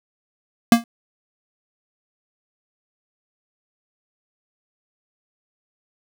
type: tone with exponential decay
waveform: square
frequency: 233.1 Hz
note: A#3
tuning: in tune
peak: -5 dBFS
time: 0.72-0.84 s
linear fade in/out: 2 ms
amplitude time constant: 26 ms
effects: none